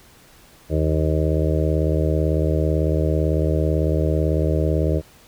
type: harmonic tone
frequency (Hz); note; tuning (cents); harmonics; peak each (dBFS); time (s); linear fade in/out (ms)
78; D#2; +5; 1 / 2 / 4 / 5 / 6 / 7 / 8; -20 / -23 / -26 / -27 / -28 / -28 / -29; 0.69-5.02; 50
effects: pink hiss -50 dBFS RMS until 5.27 s